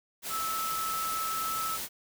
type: tone in noise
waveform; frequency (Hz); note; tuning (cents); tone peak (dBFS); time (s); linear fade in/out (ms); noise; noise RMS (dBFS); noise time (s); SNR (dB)
sine; 1308; E6; -14; -31; 0.29-1.79; 50; white; -36; 0.22-1.89; +2
effects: none